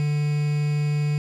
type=tone with quantisation; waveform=triangle; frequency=147.9 Hz; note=D3; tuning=13 cents sharp; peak=-18 dBFS; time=0-1.18 s; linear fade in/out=0 ms; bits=6; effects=low-pass 7000 Hz 12 dB/octave